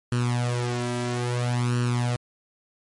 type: tone with flanger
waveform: sawtooth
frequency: 121.8 Hz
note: B2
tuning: 24 cents flat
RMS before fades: -25 dBFS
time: 0.12-2.16 s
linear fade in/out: 0 ms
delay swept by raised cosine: 0.69 to 3.09 ms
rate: 0.6 Hz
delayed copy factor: +0.85
effects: MP3 48 kbps